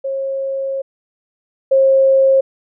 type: tone pair in turn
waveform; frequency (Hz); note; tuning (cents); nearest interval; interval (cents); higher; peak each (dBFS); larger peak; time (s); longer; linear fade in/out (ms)
sine; 541 / 536.6; C#5 / C5; -42 / +44; unison; 14; first; -18 / -8; second; 0.04-0.82 / 1.71-2.41; first; 10
effects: none